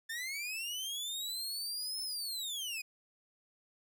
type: linear two-way sweep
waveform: sawtooth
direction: up then down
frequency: 1765 to 5274 to 2435 Hz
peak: -34 dBFS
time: 0.09-2.82 s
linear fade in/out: 10 ms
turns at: 2.02 s
effects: none